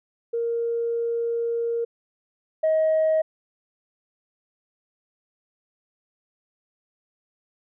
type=tone pair in turn; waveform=sine; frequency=466.2 / 632.3 Hz; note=A#4 / D#5; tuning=0 / +28 cents; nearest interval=perfect fourth; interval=528 cents; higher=second; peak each=-22 / -16 dBFS; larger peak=second; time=0.33-1.85 / 2.63-3.22 s; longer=first; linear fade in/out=10 ms; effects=tanh soft clip ceiling -15 dBFS